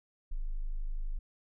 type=tone; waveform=sine; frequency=26 Hz; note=G#0; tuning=3 cents sharp; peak=-31 dBFS; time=0.31-1.19 s; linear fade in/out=10 ms; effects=none